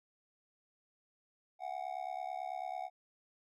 triangle tone with amplitude modulation, 740 Hz, F#5, in tune, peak -32 dBFS, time 1.59-2.9 s, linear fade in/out 50 ms, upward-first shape sine, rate 69.1 Hz, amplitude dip 100%, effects Opus 48 kbps

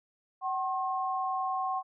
sine tone pair together, 757 / 1073.1 Hz, F#5 / C6, +39 / +43 cents, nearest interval tritone, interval 604 cents, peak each -31 / -32 dBFS, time 0.41-1.83 s, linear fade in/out 50 ms, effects none

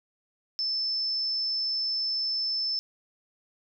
sine tone, 5274 Hz, E8, in tune, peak -26 dBFS, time 0.59-2.79 s, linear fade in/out 0 ms, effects none

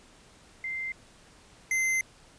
sine / square tone pair in turn, 2085 / 2072 Hz, C7 / C7, -7 / -17 cents, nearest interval unison, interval 10 cents, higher first, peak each -31 / -25 dBFS, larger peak second, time 0.64-0.92 / 1.71-2.01 s, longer second, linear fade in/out 2 ms, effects pink hiss -56 dBFS RMS until 2.38 s + resampled to 22050 Hz

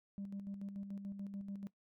sine tone with tremolo, 198.5 Hz, G3, 22 cents sharp, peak -39 dBFS, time 0.18-1.67 s, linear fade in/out 0 ms, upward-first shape square, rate 6.9 Hz, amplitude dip 55%, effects noise-tail reverb RT60 0.1 s tail -20 dB re dry + tanh soft clip ceiling -38 dBFS

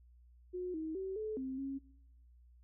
sine tone with pitch steps, 362.5 / 317 / 381.6 / 431.9 / 262.8 / 272.3 Hz, F#4 / D#4 / G4 / A4 / C4 / C#4, -35 / +32 / -47 / -32 / +8 / -31 cents, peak -37 dBFS, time 0.53-1.79 s, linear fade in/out 20 ms, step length 210 ms, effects noise-tail reverb RT60 0.8 s tail -21 dB re dry + added 60 Hz sine -59 dBFS peak until 2.63 s

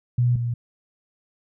sine tone pair in turn, 122.1 / 119.24 Hz, B2 / A#2, -19 / +40 cents, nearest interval unison, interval 41 cents, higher first, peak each -16 / -22 dBFS, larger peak first, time 0.18-0.36 / 0.36-0.54 s, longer neither, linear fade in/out 5 ms, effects none

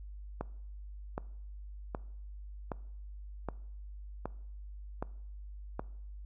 click train, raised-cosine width 1 ms, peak -21 dBFS, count 8, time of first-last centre 0.41-5.795 s, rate 1.3 Hz, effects noise-tail reverb RT60 0.7 s tail -21 dB re dry + added 50 Hz sine -43 dBFS peak until 6.25 s

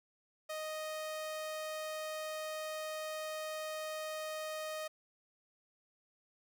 sawtooth tone, 622.3 Hz, D#5, in tune, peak -35 dBFS, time 0.49-4.88 s, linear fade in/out 10 ms, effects none

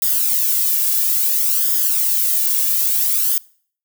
violet noise with flanger, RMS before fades -17 dBFS, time 0.02-3.38 s, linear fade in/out 2 ms, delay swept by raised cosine 0.59 to 1.79 ms, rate 0.59 Hz, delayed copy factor +0.75, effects noise-tail reverb RT60 0.5 s tail -23 dB re dry

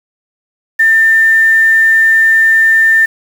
sine tone with quantisation, 1795 Hz, A6, 34 cents sharp, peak -5 dBFS, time 0.79-3.06 s, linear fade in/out 10 ms, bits 5, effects none

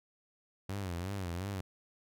sawtooth tone with vibrato, 92.5 Hz, F#2, in tune, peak -32 dBFS, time 0.69-1.61 s, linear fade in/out 5 ms, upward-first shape sine, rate 2.8 Hz, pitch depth 150 cents each way, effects none

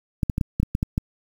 clicks, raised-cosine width 5 ms, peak -9 dBFS, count 9, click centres 0.232 / 0.298 / 0.381 / 0.412 / 0.6 / 0.631 / 0.751 / 0.829 / 0.979 s, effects 7-bit

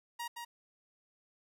sawtooth tone with echo, 945 Hz, A#5, 23 cents sharp, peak -34 dBFS, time 0.19-0.28 s, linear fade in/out 10 ms, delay 170 ms, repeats 1, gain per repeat -4 dB, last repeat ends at 0.45 s, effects none

